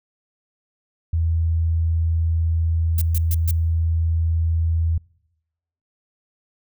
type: tone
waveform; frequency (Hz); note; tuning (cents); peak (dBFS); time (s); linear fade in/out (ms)
sine; 82.1; E2; -6; -17; 1.13-4.98; 5
type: noise bursts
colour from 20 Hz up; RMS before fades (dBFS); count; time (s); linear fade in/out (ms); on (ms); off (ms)
violet; -27; 4; 2.98-3.51; 2; 35; 130
effects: noise-tail reverb RT60 0.9 s tail -26 dB re dry